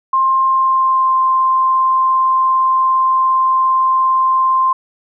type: tone with pitch glide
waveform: sine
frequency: 1058 to 1047.1 Hz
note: C6 to C6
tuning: +19 to +1 cents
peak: -10 dBFS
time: 0.13-4.73 s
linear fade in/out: 5 ms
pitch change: -18 cents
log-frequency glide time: 0.46-1.18 s
effects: none